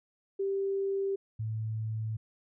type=tone pair in turn; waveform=sine; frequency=392 / 110 Hz; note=G4 / A2; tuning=0 / 0 cents; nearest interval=octave + minor seventh; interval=2200 cents; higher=first; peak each=-28 / -31 dBFS; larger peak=first; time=0.39-1.16 / 1.39-2.17 s; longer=second; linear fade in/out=10 ms; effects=none